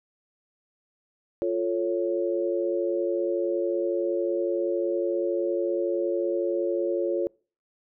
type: chord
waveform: sine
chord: F augmented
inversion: none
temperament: equal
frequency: 349.2 / 440 / 554.4 Hz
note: F4 / A4 / C#5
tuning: 0 / 0 / 0 cents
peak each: -26 / -30 / -28 dBFS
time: 1.42-7.27 s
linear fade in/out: 0 ms
effects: noise-tail reverb RT60 0.4 s tail -26 dB re dry